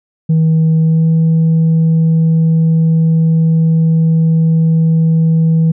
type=tone with pitch glide; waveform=sine; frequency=160.2 to 162.16 Hz; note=E3 to E3; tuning=-49 to -28 cents; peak=-5 dBFS; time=0.29-5.72 s; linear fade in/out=10 ms; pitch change=+21 cents; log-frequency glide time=0.8-1.07 s; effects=tanh soft clip ceiling -6 dBFS